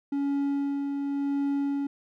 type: tone with tremolo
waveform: triangle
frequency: 280.9 Hz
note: C#4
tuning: 23 cents sharp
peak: -22 dBFS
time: 0.12-1.87 s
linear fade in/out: 5 ms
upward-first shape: sine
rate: 0.92 Hz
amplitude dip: 35%
effects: none